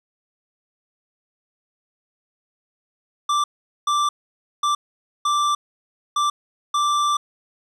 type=tone bursts at uneven times; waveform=square; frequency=1174.7 Hz; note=D6; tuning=in tune; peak=-18 dBFS; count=6; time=3.29-3.44 / 3.87-4.09 / 4.63-4.75 / 5.25-5.55 / 6.16-6.3 / 6.74-7.17 s; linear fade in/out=5 ms; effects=low-pass 7000 Hz 12 dB/octave + 10-bit